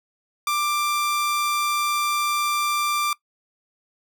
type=tone; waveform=sawtooth; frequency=1182 Hz; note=D6; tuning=11 cents sharp; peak=-17 dBFS; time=0.47-3.13 s; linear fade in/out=2 ms; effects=noise-tail reverb RT60 0.1 s tail -20 dB re dry